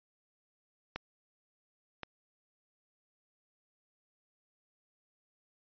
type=clicks; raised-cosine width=0.3 ms; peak=-20 / -23 dBFS; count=2; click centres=0.96 / 2.033 s; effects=resampled to 11025 Hz